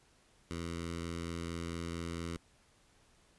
10% pulse tone with notch filter, 84.4 Hz, E2, 41 cents sharp, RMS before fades -40 dBFS, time 0.51-2.37 s, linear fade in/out 0 ms, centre 660 Hz, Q 1.2, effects pink hiss -67 dBFS RMS until 3.38 s + resampled to 24000 Hz

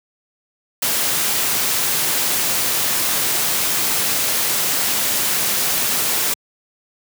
white noise, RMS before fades -19 dBFS, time 0.82-6.34 s, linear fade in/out 5 ms, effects high-pass 100 Hz 12 dB/octave

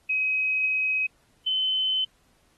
sine tone pair in turn, 2535 / 3053 Hz, D#7 / G7, +32 / -46 cents, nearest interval minor third, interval 322 cents, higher second, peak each -22 dBFS, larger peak neither, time 0.09-1.07 / 1.46-2.05 s, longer first, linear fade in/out 10 ms, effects pink hiss -65 dBFS RMS until 2.57 s + AAC 32 kbps

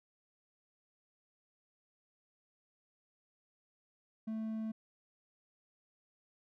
triangle tone, 220.4 Hz, A3, 3 cents sharp, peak -34 dBFS, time 4.27-4.72 s, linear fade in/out 10 ms, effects none

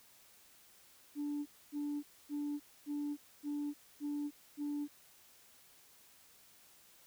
sine tone bursts, 291.7 Hz, D4, 12 cents flat, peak -34 dBFS, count 7, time 1.15-4.88 s, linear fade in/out 50 ms, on 310 ms, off 260 ms, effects tanh soft clip ceiling -33 dBFS + white hiss -63 dBFS RMS until 7.06 s

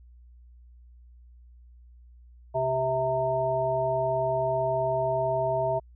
harmonic tone, 130.81 Hz, C3, in tune, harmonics 1 / 3 / 5 / 7, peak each -34 / -33 / -25 / -31 dBFS, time 2.54-5.8 s, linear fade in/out 20 ms, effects added 60 Hz sine -49 dBFS peak until 5.95 s

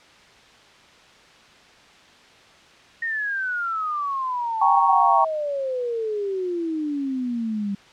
sine exponential sweep, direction down, 1867 to 196 Hz, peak -23 dBFS, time 3.02-7.75 s, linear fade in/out 5 ms
sine chord, G diminished, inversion none, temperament equal, 784 / 932.3 / 1108.7 Hz, G5 / Bb5 / Db6, 0 / 0 / 0 cents, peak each -19 dBFS, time 4.61-5.25 s, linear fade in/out 10 ms
effects white hiss -50 dBFS RMS until 7.92 s + low-pass 4000 Hz 12 dB/octave

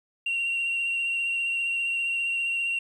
sine tone with vibrato, 2751 Hz, F7, 27 cents flat, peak -23 dBFS, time 0.26-2.79 s, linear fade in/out 5 ms, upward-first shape triangle, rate 15 Hz, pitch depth 23 cents each way, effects tanh soft clip ceiling -22 dBFS + 10-bit

